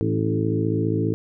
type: harmonic tone with a mistuned harmonic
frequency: 54.8 Hz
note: A1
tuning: 6 cents flat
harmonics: 2 / 3 / 4 / 5 / 6 / 7 / 8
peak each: -24 / -27 / -33 / -28 / -26 / -32 / -28 dBFS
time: 0.01-1.14 s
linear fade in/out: 0 ms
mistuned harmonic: 6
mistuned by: -24 cents
effects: none

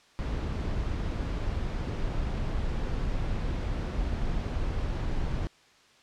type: noise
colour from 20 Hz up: brown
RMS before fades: -30 dBFS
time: 0.19-5.47 s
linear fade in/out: 0 ms
effects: white hiss -59 dBFS RMS until 6.02 s + low-pass 5000 Hz 12 dB/octave

